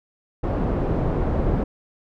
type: low-pass noise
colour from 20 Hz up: pink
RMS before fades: -22 dBFS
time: 0.43-1.64 s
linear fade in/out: 10 ms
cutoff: 650 Hz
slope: 12 dB/octave
effects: none